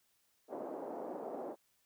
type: band-pass noise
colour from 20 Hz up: white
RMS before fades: -43 dBFS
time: 0.48-1.56 s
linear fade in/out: 50 ms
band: 270 to 710 Hz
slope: 24 dB/octave
effects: white hiss -75 dBFS RMS until 1.85 s